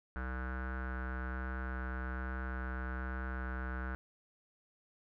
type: tone with low-pass filter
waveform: square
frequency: 64.2 Hz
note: C2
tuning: 32 cents flat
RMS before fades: -39 dBFS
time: 0.16-3.95 s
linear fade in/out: 0 ms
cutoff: 1500 Hz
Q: 8.3
effects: none